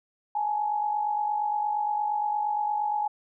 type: tone pair together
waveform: sine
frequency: 837 / 885.6 Hz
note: G#5 / A5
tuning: +13 / +11 cents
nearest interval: minor second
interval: 98 cents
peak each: -25 / -33 dBFS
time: 0.35-3.08 s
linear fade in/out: 5 ms
effects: none